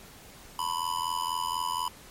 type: tone with amplitude modulation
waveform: square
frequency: 996 Hz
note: B5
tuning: 14 cents sharp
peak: -25 dBFS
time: 0.59-1.88 s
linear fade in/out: 2 ms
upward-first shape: sine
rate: 84.1 Hz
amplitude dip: 95%
effects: pink hiss -50 dBFS RMS until 2.1 s + MP3 64 kbps